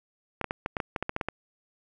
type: clicks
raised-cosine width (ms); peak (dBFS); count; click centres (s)
0.5; -14; 12; 0.413 / 0.443 / 0.509 / 0.661 / 0.768 / 0.802 / 0.962 / 1.026 / 1.094 / 1.164 / 1.212 / 1.286
effects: none